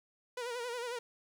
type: tone with vibrato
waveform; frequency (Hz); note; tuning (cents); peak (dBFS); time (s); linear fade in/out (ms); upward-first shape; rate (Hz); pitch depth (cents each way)
sawtooth; 482.8; B4; -39; -33; 0.37-0.99; 5; sine; 11; 71
effects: low-pass 9000 Hz 12 dB/octave + 10-bit